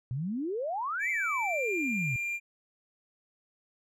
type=exponential two-way sweep; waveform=sine; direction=up then down; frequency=117.7 to 2175 to 117.7 Hz; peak=-30 dBFS; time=0.11-2.16 s; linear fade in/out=0 ms; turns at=1.1 s
type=tone with pitch glide; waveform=triangle; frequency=2316 to 2389 Hz; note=D7 to D7; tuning=-25 to +29 cents; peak=-29 dBFS; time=0.99-2.4 s; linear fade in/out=50 ms; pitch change=+54 cents; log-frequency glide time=1.37-1.7 s
effects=none